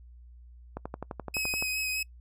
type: click train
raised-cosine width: 1 ms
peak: -21 dBFS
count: 11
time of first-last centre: 0.77-1.625 s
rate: 11.7 Hz
type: tone with vibrato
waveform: sawtooth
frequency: 2538 Hz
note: D#7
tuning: 34 cents sharp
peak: -26 dBFS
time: 1.34-2.03 s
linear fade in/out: 5 ms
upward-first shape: sine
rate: 4.9 Hz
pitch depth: 19 cents each way
effects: noise-tail reverb RT60 0.1 s tail -26 dB re dry + added 60 Hz sine -48 dBFS peak until 2.2 s